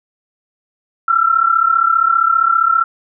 sine tone pair together, 1331 / 1366.1 Hz, E6 / F6, +16 / -39 cents, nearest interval unison, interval 45 cents, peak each -13 dBFS, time 1.08-2.84 s, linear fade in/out 5 ms, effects none

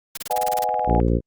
white noise bursts, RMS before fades -30 dBFS, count 10, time 0.15-0.642 s, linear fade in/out 5 ms, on 24 ms, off 28 ms
sine chord, G# minor seventh, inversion first, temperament equal with one note detuned, 500.8 / 622.3 / 740 / 830.6 Hz, B4 / D#5 / F#5 / G#5, +24 / 0 / 0 / 0 cents, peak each -29 / -28 / -24 / -23 dBFS, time 0.3-1 s, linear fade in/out 5 ms
click train, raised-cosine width 0.5 ms, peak -21 dBFS, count 13, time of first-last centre 0.38-1.002 s, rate 19.3 Hz
harmonic tone, 58.27 Hz, A#1, in tune, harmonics 1 / 2 / 3 / 4 / 5 / 6 / 7 / 8 / 9, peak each -20 / -23 / -25 / -26 / -27 / -28 / -28 / -29 / -30 dBFS, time 0.86-1.21 s, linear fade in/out 50 ms
effects Opus 48 kbps

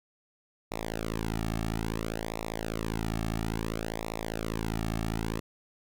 sawtooth tone with flanger, 55 Hz, A1, in tune, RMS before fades -33 dBFS, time 0.71-5.4 s, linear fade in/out 10 ms, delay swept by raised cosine 0.64 to 2.04 ms, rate 0.59 Hz, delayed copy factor -0.95, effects none

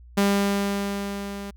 sawtooth tone with level ramp, 200 Hz, G3, 35 cents sharp, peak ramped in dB -13 to -29 dBFS, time 0.17-1.51 s, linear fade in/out 10 ms, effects added 60 Hz sine -44 dBFS peak until 1.56 s

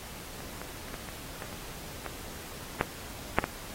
clicks, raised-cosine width 0.5 ms, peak -27 / -24 / -27 / -24 / -24 / -23 / -29 / -19 / -9 / -6 / -14 dBFS, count 11, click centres 0.405 / 0.616 / 0.884 / 0.942 / 1.088 / 1.422 / 1.528 / 2.063 / 2.811 / 3.386 / 3.441 s, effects pink hiss -44 dBFS RMS until 3.74 s + AAC 48 kbps

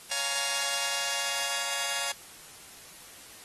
5% pulse chord, Bb minor seventh, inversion first, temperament just, 559.4 / 699.2 / 839.1 / 932.3 Hz, Db5 / F5 / Ab5 / Bb5, +16 / +2 / +18 / 0 cents, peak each -24 dBFS, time 0.11-2.12 s, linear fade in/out 5 ms, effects white hiss -49 dBFS RMS until 3.44 s + AAC 32 kbps

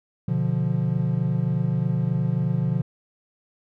triangle chord, B diminished, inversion none, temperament equal, 123.47 / 146.83 / 174.61 Hz, B2 / D3 / F3, 0 / 0 / 0 cents, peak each -23 / -23 / -23 dBFS, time 0.28-2.82 s, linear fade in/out 5 ms, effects none

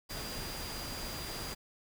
sine tone in noise, 4806 Hz, D8, 39 cents sharp, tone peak -45 dBFS, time 0.09-1.55 s, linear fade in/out 20 ms, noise pink, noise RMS -41 dBFS, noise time 0.09-1.55 s, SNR -7 dB, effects none

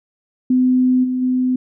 sine tone with level steps, 254.2 Hz, C4, 50 cents flat, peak -11 / -17 / -14 dBFS, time 0.5-1.56 s, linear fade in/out 5 ms, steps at 1.03 / 1.21 s, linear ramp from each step 20 ms, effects none

